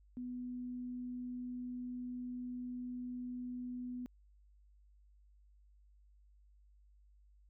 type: tone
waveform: sine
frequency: 247.9 Hz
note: B3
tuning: 7 cents sharp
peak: -40 dBFS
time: 0.17-4.06 s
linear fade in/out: 0 ms
effects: added 50 Hz sine -62 dBFS peak until 7.49 s